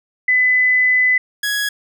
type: tone pair in turn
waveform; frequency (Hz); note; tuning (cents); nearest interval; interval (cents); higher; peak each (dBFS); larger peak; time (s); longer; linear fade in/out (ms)
sine / sawtooth; 2007 / 1668.8; B6 / G#6; +27 / +8; minor third; 319; first; -11 / -14; first; 0.28-1.18 / 1.43-1.69; first; 5
effects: none